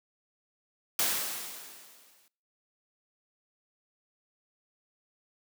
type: noise with exponential decay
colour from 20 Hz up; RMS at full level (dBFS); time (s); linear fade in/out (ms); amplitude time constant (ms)
white; -26; 0.99-2.28; 1; 280
effects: noise-tail reverb RT60 0.5 s tail -24 dB re dry + high-pass 200 Hz 12 dB/octave